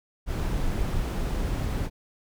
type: noise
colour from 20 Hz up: brown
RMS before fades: -27 dBFS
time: 0.26-1.9 s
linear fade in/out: 50 ms
effects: none